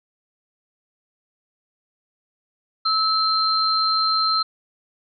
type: tone pair together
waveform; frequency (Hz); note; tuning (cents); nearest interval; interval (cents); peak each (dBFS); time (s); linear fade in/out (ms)
sine; 1301 / 4145; E6 / C8; -23 / -17; octave + minor sixth; 2006; -20; 2.85-4.43; 10
effects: none